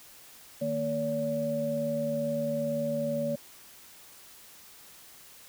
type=tone cluster; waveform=sine; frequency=154.6 / 232.4 / 570 Hz; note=D#3 / A#3 / C#5; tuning=-11 / -5 / +48 cents; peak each=-37 / -33 / -29 dBFS; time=0.61-3.36 s; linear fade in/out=10 ms; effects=white hiss -52 dBFS RMS until 5.48 s